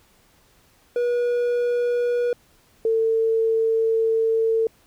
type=tone pair in turn; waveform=triangle / sine; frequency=483.3 / 449.1 Hz; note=B4 / A4; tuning=-38 / +35 cents; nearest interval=minor second; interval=127 cents; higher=first; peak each=-17 dBFS; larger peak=neither; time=0.96-2.33 / 2.85-4.67 s; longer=second; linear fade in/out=2 ms; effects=pink hiss -58 dBFS RMS until 4.86 s